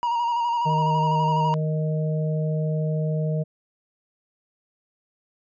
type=tone with vibrato; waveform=triangle; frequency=945 Hz; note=A#5; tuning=23 cents sharp; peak=-19 dBFS; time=0.03-1.54 s; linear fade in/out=0 ms; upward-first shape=square; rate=12 Hz; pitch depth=29 cents each way
type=harmonic tone; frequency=155.56 Hz; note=D#3; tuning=in tune; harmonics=1 / 3 / 4; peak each=-22 / -32 / -32 dBFS; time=0.65-3.44 s; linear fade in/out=20 ms
effects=resampled to 16000 Hz